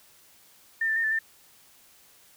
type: tone with pitch steps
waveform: sine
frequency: 1804 / 1771 / 1826 / 1756 / 1794 Hz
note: A6 / A6 / A#6 / A6 / A6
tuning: +43 / +11 / -36 / -4 / +33 cents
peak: -23 dBFS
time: 0.81-1.19 s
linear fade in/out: 5 ms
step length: 76 ms
effects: white hiss -57 dBFS RMS until 2.36 s